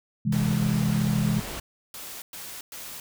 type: chord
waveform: sine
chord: C augmented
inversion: none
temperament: equal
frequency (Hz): 130.81 / 164.81 / 207.7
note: C3 / E3 / G#3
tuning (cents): 0 / 0 / 0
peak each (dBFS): -26 / -26 / -25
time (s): 0.25-1.4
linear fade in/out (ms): 10
type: noise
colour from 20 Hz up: pink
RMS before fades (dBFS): -35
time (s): 0.32-1.6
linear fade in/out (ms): 5
type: noise bursts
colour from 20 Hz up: white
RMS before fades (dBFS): -39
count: 3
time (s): 1.94-3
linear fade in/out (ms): 2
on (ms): 280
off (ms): 110
effects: none